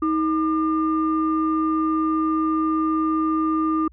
sine tone pair together, 316.9 / 1202 Hz, D#4 / D6, +32 / +40 cents, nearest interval octave + major seventh, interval 2308 cents, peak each -19 / -23 dBFS, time 0.02-3.88 s, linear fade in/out 5 ms, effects tanh soft clip ceiling -11 dBFS + added 60 Hz sine -47 dBFS peak until 3.92 s

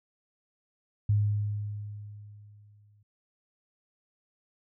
sine tone with exponential decay, 103.83 Hz, G#2, in tune, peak -20 dBFS, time 1.09-3.03 s, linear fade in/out 5 ms, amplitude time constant 420 ms, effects none

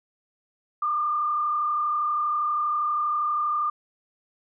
sine tone with frequency modulation, 1200 Hz, D6, 37 cents sharp, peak -22 dBFS, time 0.82-3.7 s, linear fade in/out 5 ms, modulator 32.5 Hz, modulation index 0.76, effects none

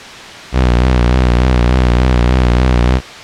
sawtooth tone with vibrato, 61.74 Hz, B1, in tune, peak -4 dBFS, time 0.52-3.01 s, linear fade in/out 50 ms, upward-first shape triangle, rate 3.4 Hz, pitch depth 84 cents each way, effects white hiss -29 dBFS RMS until 3.23 s + low-pass 4000 Hz 12 dB/octave

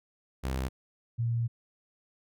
sawtooth / sine tone pair in turn, 65.41 / 116.86 Hz, C2 / A#2, 0 / +5 cents, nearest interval minor seventh, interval 1005 cents, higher second, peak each -26 dBFS, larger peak neither, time 0.43-0.69 / 1.18-1.48 s, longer second, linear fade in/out 20 ms, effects none

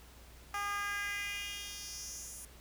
10% pulse tone with high-pass filter sweep, 406.2 Hz, G#4, 38 cents flat, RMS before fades -40 dBFS, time 0.54-2.45 s, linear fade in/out 2 ms, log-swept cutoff 970 to 8900 Hz, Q 2.6, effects added 60 Hz sine -55 dBFS peak until 2.6 s + pink hiss -58 dBFS RMS until 2.6 s

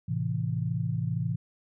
sine chord, A minor, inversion none, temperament just, 110 / 132 / 165 Hz, A2 / C3 / E3, 0 / +16 / +2 cents, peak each -31 dBFS, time 0.08-1.36 s, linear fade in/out 10 ms, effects none

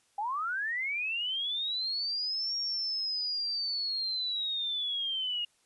sine linear two-way sweep, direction up then down, 784 to 5588 to 2846 Hz, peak -30 dBFS, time 0.18-5.45 s, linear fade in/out 5 ms, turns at 2.56 s, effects white hiss -69 dBFS RMS until 5.65 s + resampled to 24000 Hz

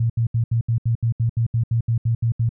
sine tone bursts, 115.6 Hz, A#2, 14 cents flat, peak -16 dBFS, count 15, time 0-2.492 s, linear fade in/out 5 ms, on 98 ms, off 73 ms, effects none

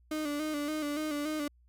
35% pulse tone with vibrato, 299.8 Hz, D4, 36 cents sharp, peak -30 dBFS, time 0.11-1.48 s, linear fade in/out 5 ms, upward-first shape square, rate 3.5 Hz, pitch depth 50 cents each way, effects added 60 Hz sine -60 dBFS peak until 1.68 s

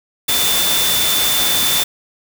sine tone in noise, 3536 Hz, A7, 8 cents sharp, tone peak -18 dBFS, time 0.28-1.84 s, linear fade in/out 10 ms, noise white, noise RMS -17 dBFS, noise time 0.28-1.84 s, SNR -4 dB, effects none

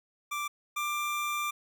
25% pulse tone pair in turn, 1175 / 1185.2 Hz, D6 / D6, +1 / +15 cents, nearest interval unison, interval 14 cents, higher second, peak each -28 / -26 dBFS, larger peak second, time 0.31-0.48 / 0.76-1.51 s, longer second, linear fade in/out 10 ms, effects none

